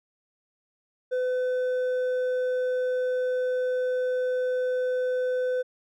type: tone with hard clipping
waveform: sine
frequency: 505 Hz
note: B4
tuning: 39 cents sharp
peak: -25 dBFS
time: 1.11-5.63 s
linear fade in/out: 20 ms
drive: 4 dB
effects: none